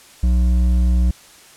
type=tone with hard clipping; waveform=sine; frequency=61.1 Hz; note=B1; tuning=18 cents flat; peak=-14 dBFS; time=0.23-1.11 s; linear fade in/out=5 ms; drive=7 dB; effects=white hiss -45 dBFS RMS until 1.56 s + low-pass 10000 Hz 12 dB/octave